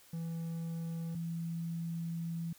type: tone pair in turn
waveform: triangle / sine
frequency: 165.5 / 166.84 Hz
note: E3 / E3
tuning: +7 / +21 cents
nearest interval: unison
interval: 14 cents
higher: second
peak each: -34 / -35 dBFS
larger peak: first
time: 0.13-1.15 / 1.15-2.53 s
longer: second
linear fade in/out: 5 ms
effects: white hiss -61 dBFS RMS until 2.58 s